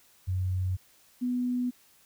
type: tone pair in turn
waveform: sine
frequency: 92.5 / 247.6 Hz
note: F#2 / B3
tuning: 0 / +5 cents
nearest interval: octave + perfect fourth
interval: 1705 cents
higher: second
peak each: -26 dBFS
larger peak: neither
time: 0.27-0.77 / 1.21-1.71 s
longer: neither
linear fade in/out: 20 ms
effects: white hiss -61 dBFS RMS until 2.05 s